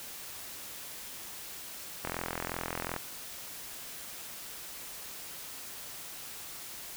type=click train; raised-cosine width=0.5 ms; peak=-18 dBFS; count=40; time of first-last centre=2.05-2.963 s; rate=42.7 Hz; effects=white hiss -44 dBFS RMS until 6.96 s